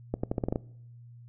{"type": "accelerating click train", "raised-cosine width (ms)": 2, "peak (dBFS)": -15, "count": 8, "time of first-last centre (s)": [0.14, 0.559], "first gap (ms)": 95, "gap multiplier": 0.84, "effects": ["noise-tail reverb RT60 0.7 s tail -22 dB re dry", "added 119 Hz sine -47 dBFS peak until 1.28 s"]}